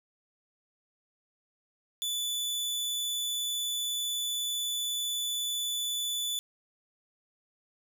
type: tone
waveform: sawtooth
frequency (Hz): 3478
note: A7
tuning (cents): -21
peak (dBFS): -27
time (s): 2.02-6.39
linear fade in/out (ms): 0
effects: none